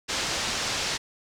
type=low-pass noise; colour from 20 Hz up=white; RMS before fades=-29 dBFS; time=0.08-0.98 s; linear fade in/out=20 ms; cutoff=6400 Hz; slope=24 dB/octave; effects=none